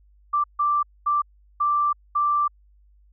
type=tone bursts at uneven times; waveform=sine; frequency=1174.7 Hz; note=D6; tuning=in tune; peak=-18 dBFS; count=5; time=0.33-0.44 / 0.59-0.83 / 1.06-1.22 / 1.6-1.93 / 2.15-2.48 s; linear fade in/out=10 ms; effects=added 50 Hz sine -53 dBFS peak until 3.12 s